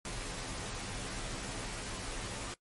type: noise with comb filter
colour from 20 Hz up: pink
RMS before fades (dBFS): -40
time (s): 0.05-2.54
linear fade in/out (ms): 2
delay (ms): 13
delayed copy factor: -0.85
effects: noise-tail reverb RT60 0.1 s tail -19 dB re dry + MP3 48 kbps